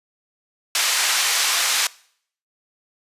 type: band-pass noise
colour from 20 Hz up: white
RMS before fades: -20 dBFS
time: 0.75-1.87 s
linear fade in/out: 2 ms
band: 990 to 6900 Hz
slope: 12 dB/octave
effects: noise-tail reverb RT60 0.6 s tail -22 dB re dry + resampled to 32000 Hz